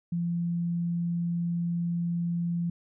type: tone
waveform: sine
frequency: 171.4 Hz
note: F3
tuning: 32 cents flat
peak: -26 dBFS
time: 0.12-2.7 s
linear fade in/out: 5 ms
effects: none